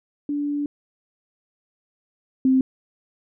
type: tone pair in turn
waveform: sine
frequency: 290 / 261.6 Hz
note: D4 / C4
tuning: -22 / 0 cents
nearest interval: major second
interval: 178 cents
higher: first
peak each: -22 / -14 dBFS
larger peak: second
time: 0.29-0.66 / 2.45-2.61 s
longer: first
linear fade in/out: 2 ms
effects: none